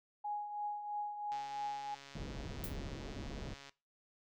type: tone with tremolo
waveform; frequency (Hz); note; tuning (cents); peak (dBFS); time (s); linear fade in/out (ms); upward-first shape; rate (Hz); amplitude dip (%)
sine; 830.6; G#5; 0; -35; 0.24-1.95; 10; triangle; 3; 60
type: click train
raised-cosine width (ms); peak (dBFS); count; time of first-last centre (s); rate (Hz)
0.2; -35; 331; 1.32-3.694; 139
type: low-pass noise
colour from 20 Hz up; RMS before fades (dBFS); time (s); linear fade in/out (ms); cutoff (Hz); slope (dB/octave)
pink; -44; 2.15-3.54; 5; 480; 12
type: noise with exponential decay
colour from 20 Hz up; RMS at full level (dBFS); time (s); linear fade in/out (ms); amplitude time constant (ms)
violet; -39; 2.64-2.76; 0; 26
effects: noise-tail reverb RT60 0.3 s tail -21 dB re dry